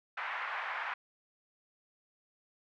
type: band-pass noise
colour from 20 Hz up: white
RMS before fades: -38 dBFS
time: 0.17-0.94 s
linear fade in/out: 5 ms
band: 800 to 2000 Hz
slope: 24 dB/octave
effects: none